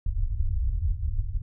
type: low-pass noise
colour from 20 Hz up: pink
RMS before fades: -26 dBFS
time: 0.06-1.42 s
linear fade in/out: 5 ms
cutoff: 100 Hz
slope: 48 dB/octave
effects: none